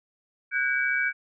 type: tone cluster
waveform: sine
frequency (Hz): 1482 / 1616 / 2280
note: F#6 / G#6 / C#7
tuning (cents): +2 / -48 / +48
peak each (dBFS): -27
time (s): 0.51-1.13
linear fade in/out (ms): 50
effects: none